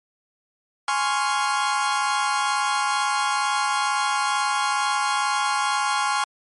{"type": "chord", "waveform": "40% pulse", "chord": "Db major seventh", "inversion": "second", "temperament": "equal", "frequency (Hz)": [830.6, 1046.5, 1108.7, 1396.9], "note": ["Ab5", "C6", "Db6", "F6"], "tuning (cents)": [0, 0, 0, 0], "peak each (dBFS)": [-24, -26, -26, -26], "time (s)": [0.88, 6.24], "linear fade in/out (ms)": 2, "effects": ["MP3 48 kbps"]}